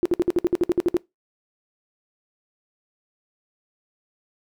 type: tone bursts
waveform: sine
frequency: 349.2 Hz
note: F4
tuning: in tune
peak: -15 dBFS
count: 12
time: 0.03-0.968 s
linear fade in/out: 0 ms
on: 25 ms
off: 58 ms
effects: noise-tail reverb RT60 0.2 s tail -22 dB re dry